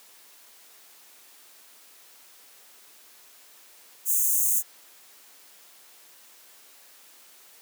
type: high-pass noise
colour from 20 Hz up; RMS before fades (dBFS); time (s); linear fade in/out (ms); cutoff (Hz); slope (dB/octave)
white; -23; 4.05-4.63; 50; 6300; 96
effects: white hiss -53 dBFS RMS until 7.61 s + high-pass 300 Hz 12 dB/octave